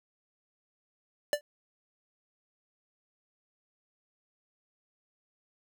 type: tone with exponential decay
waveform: square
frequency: 587.3 Hz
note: D5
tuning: in tune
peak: -21 dBFS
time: 1.33-1.41 s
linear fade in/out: 1 ms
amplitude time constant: 17 ms
effects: none